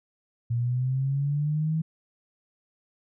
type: linear sweep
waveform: sine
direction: up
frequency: 116.54 to 161.2 Hz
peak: -23 dBFS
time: 0.5-1.82 s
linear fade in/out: 10 ms
effects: none